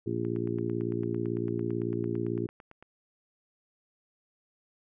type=harmonic tone; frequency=58 Hz; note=A#1; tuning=8 cents flat; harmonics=2 / 3 / 4 / 5 / 6 / 7; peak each=-35 / -39 / -37 / -37 / -33 / -36 dBFS; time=0.06-2.47 s; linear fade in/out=10 ms
type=click train; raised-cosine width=0.5 ms; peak=-34 dBFS; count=24; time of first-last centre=0.25-2.826 s; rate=8.93 Hz
effects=none